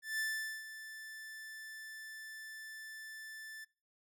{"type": "tone with ADSR envelope", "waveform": "45% pulse", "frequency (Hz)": 1760, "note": "A6", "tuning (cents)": 0, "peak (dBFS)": -33, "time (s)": [0.02, 3.65], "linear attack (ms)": 170, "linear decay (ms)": 440, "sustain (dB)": -13, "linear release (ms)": 14, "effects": ["noise-tail reverb RT60 0.4 s tail -25 dB re dry"]}